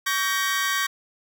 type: chord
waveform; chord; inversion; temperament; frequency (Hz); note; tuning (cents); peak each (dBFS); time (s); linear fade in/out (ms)
sawtooth; G diminished; second; just; 1128.9 / 1568 / 1881.6; Db6 / G6 / Bb6; +31 / 0 / +16; -23; 0.06-0.87; 10
effects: none